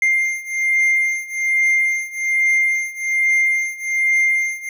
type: beating tone pair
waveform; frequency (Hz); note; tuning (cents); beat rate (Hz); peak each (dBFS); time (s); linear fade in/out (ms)
triangle; 2104 / 2105.2; C7 / C7; +9 / +10; 1.2; -18 / -16; 0.02-4.69; 2
effects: none